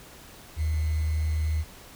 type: tone with sample-and-hold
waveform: sine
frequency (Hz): 77.78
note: D#2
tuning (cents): 0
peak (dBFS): -23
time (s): 0.56-1.65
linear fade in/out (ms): 50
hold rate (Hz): 2100
effects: pink hiss -48 dBFS RMS until 1.95 s